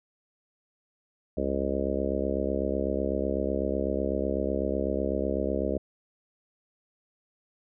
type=harmonic tone; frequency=68 Hz; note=C#2; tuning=33 cents flat; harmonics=1 / 3 / 4 / 5 / 6 / 7 / 8 / 9; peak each=-34 / -34 / -34 / -34 / -34 / -34 / -34 / -34 dBFS; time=1.37-5.78 s; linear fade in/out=5 ms; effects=none